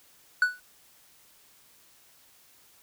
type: tone with exponential decay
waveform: triangle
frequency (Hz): 1480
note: F#6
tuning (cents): 0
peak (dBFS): -14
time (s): 0.42-0.6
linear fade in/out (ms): 2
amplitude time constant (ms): 39
effects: white hiss -59 dBFS RMS until 2.82 s